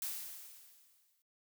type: noise with exponential decay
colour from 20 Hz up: blue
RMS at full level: -38 dBFS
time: 0.02-1.22 s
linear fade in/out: 1 ms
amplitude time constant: 260 ms
effects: noise-tail reverb RT60 0.2 s tail -25 dB re dry